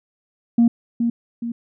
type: tone with echo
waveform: sine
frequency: 234.3 Hz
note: A#3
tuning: 9 cents sharp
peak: -9 dBFS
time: 0.58-0.68 s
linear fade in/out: 5 ms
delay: 420 ms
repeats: 2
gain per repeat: -7 dB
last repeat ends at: 1.52 s
effects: tanh soft clip ceiling -8 dBFS